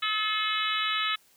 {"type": "harmonic tone with a mistuned harmonic", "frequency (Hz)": 428.6, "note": "A4", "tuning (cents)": -45, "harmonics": [3, 4, 5, 6, 7, 8, 9], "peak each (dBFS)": [-30, -35, -34, -35, -33, -35, -34], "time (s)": [0.02, 1.16], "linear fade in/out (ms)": 10, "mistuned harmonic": 4, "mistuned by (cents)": 16, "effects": ["white hiss -62 dBFS RMS until 1.36 s"]}